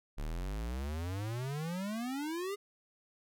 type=exponential sweep; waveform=square; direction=up; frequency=34.96 to 415.5 Hz; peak=-36 dBFS; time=0.17-2.56 s; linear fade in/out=20 ms; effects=none